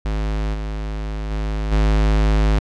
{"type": "tone with level steps", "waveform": "square", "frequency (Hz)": 52.5, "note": "G#1", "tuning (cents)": 19, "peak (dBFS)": [-20, -24, -21, -14], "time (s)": [0.05, 2.59], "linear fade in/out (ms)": 5, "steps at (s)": [0.53, 1.3, 1.71], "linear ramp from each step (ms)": 20, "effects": ["low-pass 5000 Hz 12 dB/octave"]}